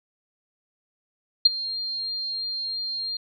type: tone with ADSR envelope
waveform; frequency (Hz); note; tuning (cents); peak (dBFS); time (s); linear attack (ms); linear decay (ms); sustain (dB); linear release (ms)
sine; 4201; C8; +6; -8; 1.45-3.17; 8; 20; -19; 4
effects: none